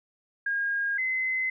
sine tone pair in turn, 1625 / 2047 Hz, G#6 / C7, -38 / -38 cents, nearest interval major third, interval 400 cents, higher second, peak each -25 / -25 dBFS, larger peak neither, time 0.46-0.98 / 0.98-1.5 s, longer neither, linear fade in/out 5 ms, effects none

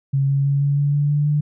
sine tone with pitch steps, 137.3 / 138.82 / 140.35 / 141.9 / 143.46 / 145.04 / 146.65 / 148.26 Hz, C#3 / C#3 / C#3 / C#3 / D3 / D3 / D3 / D3, -16 / +3 / +22 / +41 / -40 / -21 / -2 / +17 cents, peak -15 dBFS, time 0.13-1.41 s, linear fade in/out 10 ms, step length 160 ms, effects none

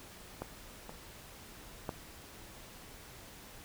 clicks, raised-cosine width 1 ms, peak -23 / -30 / -21 dBFS, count 3, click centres 0.42 / 0.894 / 1.892 s, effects pink hiss -52 dBFS RMS until 3.64 s

